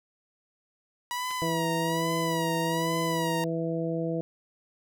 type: tone with vibrato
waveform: sawtooth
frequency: 969 Hz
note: B5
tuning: 33 cents flat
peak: -26 dBFS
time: 1.11-3.44 s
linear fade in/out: 0 ms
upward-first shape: sine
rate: 1.2 Hz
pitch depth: 71 cents each way
type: clicks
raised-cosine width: 0.2 ms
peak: -26 dBFS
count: 2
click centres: 1.307 / 1.313 s
type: harmonic tone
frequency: 164.81 Hz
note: E3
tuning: in tune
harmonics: 1 / 2 / 3 / 4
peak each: -31 / -32 / -32 / -36 dBFS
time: 1.42-4.21 s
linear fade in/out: 0 ms
effects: none